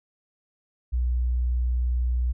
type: tone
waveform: sine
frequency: 61.2 Hz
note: B1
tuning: 15 cents flat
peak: -21 dBFS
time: 0.92-2.33 s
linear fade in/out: 20 ms
effects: none